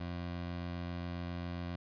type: tone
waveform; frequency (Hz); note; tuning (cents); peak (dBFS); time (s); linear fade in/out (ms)
20% pulse; 87.4; F2; +2; -33; 0-1.76; 5
effects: resampled to 11025 Hz